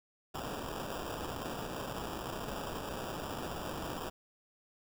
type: noise with sample-and-hold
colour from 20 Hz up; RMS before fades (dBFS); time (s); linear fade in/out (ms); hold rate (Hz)
violet; -40; 0.34-4.1; 10; 2100
effects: none